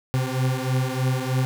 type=beating tone pair; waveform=40% pulse; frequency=128 / 131.2 Hz; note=C3 / C3; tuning=-38 / +5 cents; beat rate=3.2 Hz; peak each=-23 / -24 dBFS; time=0.14-1.45 s; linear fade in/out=0 ms; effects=none